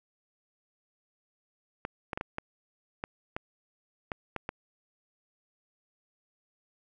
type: clicks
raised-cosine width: 0.5 ms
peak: -18 dBFS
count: 10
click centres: 1.851 / 2.132 / 2.175 / 2.211 / 2.384 / 3.039 / 3.365 / 4.118 / 4.363 / 4.491 s
effects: none